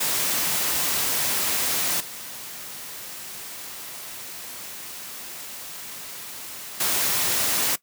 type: noise with level steps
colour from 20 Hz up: white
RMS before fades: -24 / -37 / -23 dBFS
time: 0-7.76 s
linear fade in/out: 10 ms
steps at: 2 / 6.8 s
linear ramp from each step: 5 ms
effects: noise-tail reverb RT60 0.1 s tail -18 dB re dry + high-pass 100 Hz 12 dB/octave